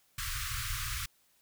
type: band-stop noise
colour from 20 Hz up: pink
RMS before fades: -36 dBFS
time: 0.18-1.06 s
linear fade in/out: 5 ms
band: 130 to 1100 Hz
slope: 96 dB/octave
effects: white hiss -69 dBFS RMS until 1.41 s